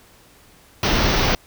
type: band-stop noise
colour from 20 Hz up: pink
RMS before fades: -18 dBFS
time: 0.83-1.35 s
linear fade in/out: 2 ms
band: 6100 to 16000 Hz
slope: 96 dB/octave
effects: pink hiss -51 dBFS RMS until 1.46 s